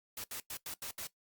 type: noise bursts at uneven times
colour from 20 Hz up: white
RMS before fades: -42 dBFS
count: 6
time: 0.17-0.24 / 0.31-0.4 / 0.5-0.57 / 0.66-0.74 / 0.82-0.91 / 0.98-1.07 s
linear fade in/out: 2 ms
effects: noise-tail reverb RT60 0.1 s tail -17 dB re dry + Opus 48 kbps